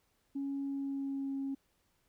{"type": "tone with pitch glide", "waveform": "sine", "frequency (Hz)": [277.2, 272.9], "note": ["C#4", "C#4"], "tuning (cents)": [0, -27], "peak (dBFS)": -33, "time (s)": [0.35, 1.55], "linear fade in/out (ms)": 10, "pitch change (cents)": -27, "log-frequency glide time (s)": [0.63, 1.36], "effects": ["tanh soft clip ceiling -30 dBFS", "pink hiss -75 dBFS RMS until 2.08 s"]}